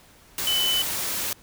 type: tone in noise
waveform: sine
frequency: 3009 Hz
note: F#7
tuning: 28 cents sharp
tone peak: -21 dBFS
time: 0.47-0.82 s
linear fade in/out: 2 ms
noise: white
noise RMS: -28 dBFS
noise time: 0.38-1.33 s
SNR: +4 dB
effects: pink hiss -53 dBFS RMS until 1.42 s